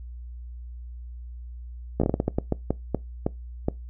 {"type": "slowing click train", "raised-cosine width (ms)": 2, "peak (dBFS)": -9, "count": 14, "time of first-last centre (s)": [2, 3.685], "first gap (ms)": 15, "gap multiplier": 1.32, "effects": ["noise-tail reverb RT60 0.2 s tail -22 dB re dry", "added 60 Hz sine -36 dBFS peak until 3.89 s"]}